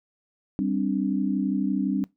sine chord, G suspended fourth, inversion none, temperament equal, 196 / 261.6 / 293.7 Hz, G3 / C4 / D4, 0 / 0 / 0 cents, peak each -26 / -27 / -27 dBFS, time 0.59-2.04 s, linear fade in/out 0 ms, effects noise-tail reverb RT60 0.2 s tail -22 dB re dry

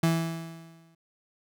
35% pulse tone with exponential decay, 164.81 Hz, E3, in tune, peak -18 dBFS, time 0.03-0.95 s, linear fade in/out 5 ms, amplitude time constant 200 ms, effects none

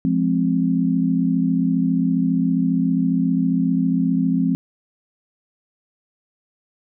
sine chord, F minor, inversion none, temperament just, 174.61 / 209.5 / 261.9 Hz, F3 / Ab3 / C4, 0 / +15 / +2 cents, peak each -20 / -23 / -19 dBFS, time 0.05-4.55 s, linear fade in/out 0 ms, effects none

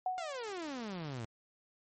sine tone with exponential decay, 740 Hz, F#5, in tune, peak -29 dBFS, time 0.06-0.52 s, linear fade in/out 2 ms, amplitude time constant 100 ms
sawtooth exponential sweep, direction down, 718 to 108.5 Hz, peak -35 dBFS, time 0.18-1.25 s, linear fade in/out 0 ms
effects MP3 32 kbps

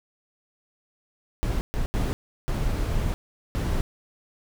brown noise bursts at uneven times, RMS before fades -25 dBFS, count 5, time 1.43-1.61 / 1.74-1.86 / 1.94-2.13 / 2.48-3.14 / 3.55-3.81 s, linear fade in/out 0 ms, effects none

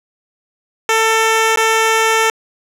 10% pulse tone with dropouts, 446 Hz, A4, 23 cents sharp, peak -3 dBFS, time 0.89-2.3 s, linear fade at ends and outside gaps 2 ms, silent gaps 1.56-1.572 s, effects low-pass 11000 Hz 12 dB/octave

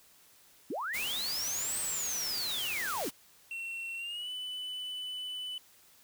sine linear two-way sweep, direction up then down, 207.7 to 8310 to 207.7 Hz, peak -33 dBFS, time 0.7-3.09 s, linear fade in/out 5 ms, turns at 1.79 s
white noise, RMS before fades -39 dBFS, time 0.93-3.11 s, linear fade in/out 20 ms
triangle tone with pitch glide, 2717 to 2997 Hz, F7 to F#7, -48 to +22 cents, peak -35 dBFS, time 3.51-5.58 s, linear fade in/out 2 ms, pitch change +170 cents, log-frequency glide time 3.97-4.3 s
effects white hiss -61 dBFS RMS until 6.03 s

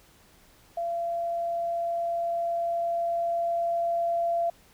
sine tone with level ramp, 682 Hz, F5, 41 cents flat, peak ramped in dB -27 to -23 dBFS, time 0.77-4.5 s, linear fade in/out 5 ms, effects pink hiss -58 dBFS RMS until 4.73 s

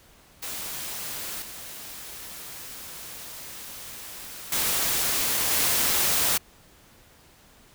white noise with level steps, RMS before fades -34 / -40 / -25 / -23 dBFS, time 0.42-6.38 s, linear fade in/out 10 ms, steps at 1.42 / 4.52 / 5.51 s, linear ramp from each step 2 ms, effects pink hiss -55 dBFS RMS until 7.74 s

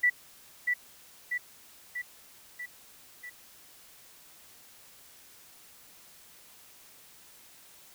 sine tone with echo, 1963 Hz, B6, 11 cents flat, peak -20 dBFS, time 0.03-0.1 s, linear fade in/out 10 ms, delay 640 ms, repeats 5, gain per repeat -4 dB, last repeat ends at 3.3 s, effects white hiss -55 dBFS RMS until 7.94 s

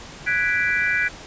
sine chord, G# half-diminished seventh, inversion third, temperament equal, 1480 / 1661.2 / 1975.5 / 2349 Hz, F#6 / G#6 / B6 / D7, 0 / 0 / 0 / 0 cents, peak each -24 dBFS, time 0.26-1.09 s, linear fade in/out 20 ms, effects pink hiss -39 dBFS RMS until 1.26 s + resampled to 16000 Hz

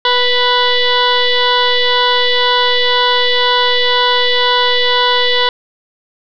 sine tone with frequency modulation, 1480 Hz, F#6, in tune, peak -9 dBFS, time 0.05-5.49 s, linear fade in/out 2 ms, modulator 493 Hz, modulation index 5.1, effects none

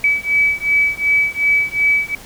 sine beating tone pair, 2288 / 2290.7 Hz, D7 / D7, -46 / -44 cents, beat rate 2.7 Hz, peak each -16 dBFS, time 0.04-2.15 s, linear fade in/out 2 ms, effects pink hiss -38 dBFS RMS until 2.25 s

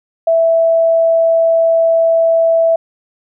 sine tone, 659.3 Hz, E5, in tune, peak -8 dBFS, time 0.27-2.76 s, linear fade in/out 5 ms, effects none

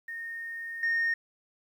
sine tone with level steps, 1841 Hz, A#6, 22 cents flat, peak -35 / -23 dBFS, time 0.08-1.14 s, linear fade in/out 5 ms, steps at 0.83 s, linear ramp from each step 2 ms, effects tanh soft clip ceiling -22 dBFS + 10-bit

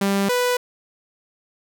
sawtooth tone pair in turn, 197.8 / 494.1 Hz, G3 / B4, +16 / +1 cents, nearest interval octave + major third, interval 1585 cents, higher second, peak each -14 dBFS, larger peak neither, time 0.01-0.29 / 0.29-0.57 s, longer neither, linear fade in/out 5 ms, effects none

